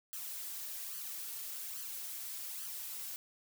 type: noise with flanger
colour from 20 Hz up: blue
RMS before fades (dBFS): -43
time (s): 0.13-3.16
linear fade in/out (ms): 0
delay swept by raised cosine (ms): 0.65 to 4.45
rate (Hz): 1.2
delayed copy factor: +0.6
effects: none